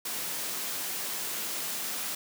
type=high-pass noise; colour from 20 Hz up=white; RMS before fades=-34 dBFS; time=0.05-2.15 s; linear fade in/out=5 ms; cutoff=140 Hz; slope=48 dB/octave; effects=none